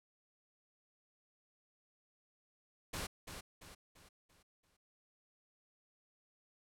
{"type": "noise with echo", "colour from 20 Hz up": "pink", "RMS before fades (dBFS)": -41, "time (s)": [2.93, 3.07], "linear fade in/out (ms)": 10, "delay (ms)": 340, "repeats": 5, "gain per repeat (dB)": -7, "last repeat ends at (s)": 4.77, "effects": ["low-pass 12000 Hz 12 dB/octave"]}